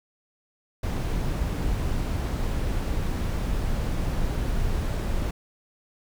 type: noise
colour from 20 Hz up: brown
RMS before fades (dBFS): -26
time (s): 0.83-5.31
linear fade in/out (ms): 5
effects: none